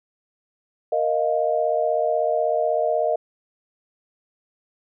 sine chord, Bb suspended fourth, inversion none, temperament equal, 466.2 / 622.3 / 698.5 Hz, Bb4 / Eb5 / F5, 0 / 0 / 0 cents, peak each -25 / -21 / -24 dBFS, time 0.92-3.16 s, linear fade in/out 5 ms, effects none

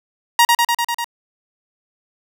sawtooth tone with echo, 943 Hz, A#5, 20 cents sharp, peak -5 dBFS, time 0.39-0.45 s, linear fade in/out 2 ms, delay 99 ms, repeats 6, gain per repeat -2 dB, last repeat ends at 1.044 s, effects none

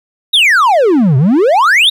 triangle exponential two-way sweep, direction down then up, 3903 to 123.4 to 3903 Hz, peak -4 dBFS, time 0.33-1.9 s, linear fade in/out 10 ms, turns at 1.17 s, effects none

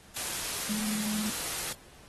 sine tone in noise, 212.7 Hz, G#3, 42 cents sharp, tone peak -31 dBFS, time 0.69-1.3 s, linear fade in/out 5 ms, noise white, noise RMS -34 dBFS, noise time 0.16-1.73 s, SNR 0 dB, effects pink hiss -55 dBFS RMS until 2.08 s + AAC 32 kbps

